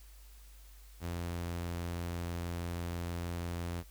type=tone; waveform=sawtooth; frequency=86.2 Hz; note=F2; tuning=22 cents flat; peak=-32 dBFS; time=1-3.84 s; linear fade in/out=50 ms; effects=added 50 Hz sine -52 dBFS peak until 3.9 s + white hiss -62 dBFS RMS until 3.9 s